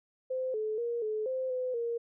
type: tone with pitch steps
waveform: sine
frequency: 516 / 432.1 / 472.1 / 430.6 / 519 / 507 / 468.2 Hz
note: C5 / A4 / A#4 / A4 / C5 / B4 / A#4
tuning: -24 / -31 / +22 / -37 / -14 / +45 / +8 cents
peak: -30 dBFS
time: 0.3-1.98 s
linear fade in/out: 10 ms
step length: 240 ms
effects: none